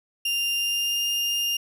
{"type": "tone with pitch glide", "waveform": "35% pulse", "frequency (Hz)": [2794, 2813], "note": ["F7", "F7"], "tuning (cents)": [0, 12], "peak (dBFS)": -21, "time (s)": [0.25, 1.57], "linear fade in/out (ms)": 5, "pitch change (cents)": 12, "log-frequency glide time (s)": [0.55, 1.03], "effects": []}